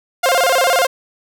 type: tone with vibrato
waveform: sawtooth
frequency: 610 Hz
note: D#5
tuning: 34 cents flat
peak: -8 dBFS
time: 0.23-0.87 s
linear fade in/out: 10 ms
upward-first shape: square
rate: 17 Hz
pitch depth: 250 cents each way
effects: none